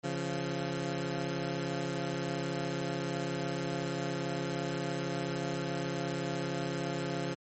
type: tone pair together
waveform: 15% pulse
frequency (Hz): 138.59 / 172.36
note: C#3 / F3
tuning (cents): 0 / -22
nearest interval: major third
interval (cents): 378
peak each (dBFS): -29 / -29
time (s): 0.03-7.35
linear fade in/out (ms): 20
effects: MP3 32 kbps